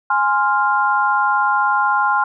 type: chord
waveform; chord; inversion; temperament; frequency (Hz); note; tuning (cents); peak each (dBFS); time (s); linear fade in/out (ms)
sine; F minor; first; equal; 830.6 / 1046.5 / 1396.9; Ab5 / C6 / F6; 0 / 0 / 0; -18; 0.1-2.24; 5
effects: none